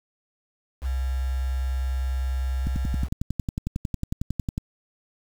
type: tone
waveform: sine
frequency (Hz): 65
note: C2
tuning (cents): -11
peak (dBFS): -23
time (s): 0.81-3.09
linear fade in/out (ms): 50
type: click train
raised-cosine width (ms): 5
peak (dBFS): -14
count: 22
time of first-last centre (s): 2.67-4.579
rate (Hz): 11
effects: 7-bit